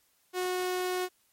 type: tone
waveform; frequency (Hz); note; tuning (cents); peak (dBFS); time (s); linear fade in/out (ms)
sawtooth; 365.1; F#4; -23; -25; 0.33-1.09; 50
effects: white hiss -69 dBFS RMS until 1.32 s + MP3 64 kbps